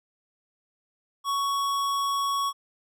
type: tone with hard clipping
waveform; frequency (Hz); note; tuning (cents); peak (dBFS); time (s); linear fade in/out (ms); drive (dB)
sine; 1115; C#6; +10; -26; 1.24-2.53; 50; 17
effects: none